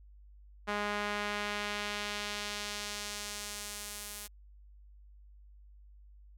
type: tone with band-pass filter sweep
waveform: sawtooth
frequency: 206.7 Hz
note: G#3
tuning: 8 cents flat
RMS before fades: -38 dBFS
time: 0.67-4.28 s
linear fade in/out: 20 ms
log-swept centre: 1400 to 12000 Hz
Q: 0.81
effects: added 50 Hz sine -53 dBFS peak until 6.37 s